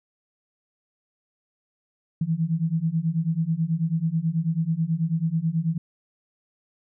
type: beating tone pair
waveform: sine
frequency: 158.3 / 167.5 Hz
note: D#3 / E3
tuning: +30 / +28 cents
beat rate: 9.2 Hz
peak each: -25 / -24 dBFS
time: 2.21-5.78 s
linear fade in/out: 5 ms
effects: none